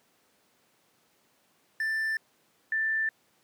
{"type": "tone pair in turn", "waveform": ["triangle", "sine"], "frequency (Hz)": [1772, 1772], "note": ["A6", "A6"], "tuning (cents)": [12, 12], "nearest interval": "unison", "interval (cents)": 0, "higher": "neither", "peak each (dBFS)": -25, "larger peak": "neither", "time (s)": [[1.8, 2.17], [2.72, 3.09]], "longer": "neither", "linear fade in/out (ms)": 2, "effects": ["pink hiss -67 dBFS RMS until 3.43 s", "high-pass 200 Hz 12 dB/octave"]}